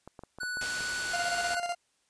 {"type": "clicks", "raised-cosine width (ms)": 1, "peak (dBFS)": -30, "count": 8, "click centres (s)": [0.076, 0.192, 0.236, 0.386, 0.433, 0.571, 0.627, 0.807]}
{"type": "tone", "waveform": "square", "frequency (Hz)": 1480, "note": "F#6", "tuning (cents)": 0, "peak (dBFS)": -33, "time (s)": [0.4, 1.6], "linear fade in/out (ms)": 10}
{"type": "low-pass noise", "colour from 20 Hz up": "white", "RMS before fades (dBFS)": -39, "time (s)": [0.61, 1.55], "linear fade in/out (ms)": 2, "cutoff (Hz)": 7600, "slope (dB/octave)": 12}
{"type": "tone with tremolo", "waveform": "40% pulse", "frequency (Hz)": 698.5, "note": "F5", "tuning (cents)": 0, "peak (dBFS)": -28, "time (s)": [1.13, 1.75], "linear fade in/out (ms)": 10, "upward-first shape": "square", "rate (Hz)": 16, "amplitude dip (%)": 55}
{"effects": ["white hiss -72 dBFS RMS until 2.09 s", "resampled to 22050 Hz"]}